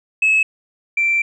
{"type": "tone pair in turn", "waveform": "sine", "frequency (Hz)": [2588, 2348], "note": ["E7", "D7"], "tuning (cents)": [-32, -1], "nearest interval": "major second", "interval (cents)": 169, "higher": "first", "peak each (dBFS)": [-10, -13], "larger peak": "first", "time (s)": [[0.22, 0.43], [0.97, 1.22]], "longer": "second", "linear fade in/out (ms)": 5, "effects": ["tanh soft clip ceiling -9 dBFS"]}